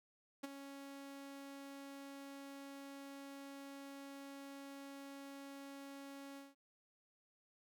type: tone with ADSR envelope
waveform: sawtooth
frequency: 277.2 Hz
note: C#4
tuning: in tune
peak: -36 dBFS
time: 0.43-6.55 s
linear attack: 12 ms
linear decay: 20 ms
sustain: -10 dB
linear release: 180 ms
effects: none